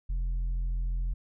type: tone with tanh clipping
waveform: sine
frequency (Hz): 43.01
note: F1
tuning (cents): -26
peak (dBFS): -28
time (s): 0.09-1.14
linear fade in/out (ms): 10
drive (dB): 4
effects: none